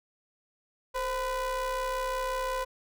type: ring-modulated tone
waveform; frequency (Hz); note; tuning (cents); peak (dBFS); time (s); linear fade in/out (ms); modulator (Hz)
square; 244.4; B3; -18; -27; 0.94-2.65; 20; 766
effects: none